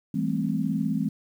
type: chord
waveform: sine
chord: A minor seventh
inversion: second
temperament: equal with one note detuned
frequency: 164.81 / 200.6 / 220 / 261.6 Hz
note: E3 / G3 / A3 / C4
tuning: 0 / +40 / 0 / 0 cents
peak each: -29 dBFS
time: 0.14-1.09 s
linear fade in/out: 5 ms
effects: 9-bit